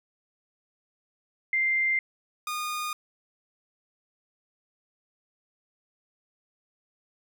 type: tone pair in turn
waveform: sine / sawtooth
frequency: 2093 / 1224.4 Hz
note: C7 / D#6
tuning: 0 / -28 cents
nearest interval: major sixth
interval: 928 cents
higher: first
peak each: -22 / -26 dBFS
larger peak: first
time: 1.53-1.99 / 2.47-2.93 s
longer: neither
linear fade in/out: 2 ms
effects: none